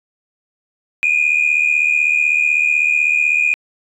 sine tone pair together, 2412 / 2488 Hz, D7 / D#7, +46 / -1 cents, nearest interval minor second, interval 53 cents, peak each -14 dBFS, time 1.03-3.54 s, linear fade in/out 0 ms, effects tanh soft clip ceiling -7 dBFS

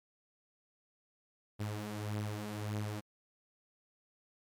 sawtooth beating tone pair, 104 / 105.7 Hz, G#2 / G#2, +3 / +31 cents, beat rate 1.7 Hz, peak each -38 / -34 dBFS, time 1.59-3.01 s, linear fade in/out 20 ms, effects MP3 96 kbps

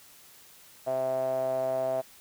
sawtooth tone with band-pass filter, 130.81 Hz, C3, in tune, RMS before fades -29 dBFS, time 0.86-2.02 s, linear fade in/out 20 ms, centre 650 Hz, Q 9.5, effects white hiss -54 dBFS RMS until 2.2 s

